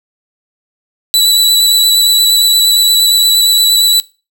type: tone with vibrato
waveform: sawtooth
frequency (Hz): 3951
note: B7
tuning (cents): 0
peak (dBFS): -4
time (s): 1.14-4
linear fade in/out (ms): 0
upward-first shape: sine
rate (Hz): 8.6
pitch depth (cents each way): 13
effects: noise-tail reverb RT60 0.3 s tail -20 dB re dry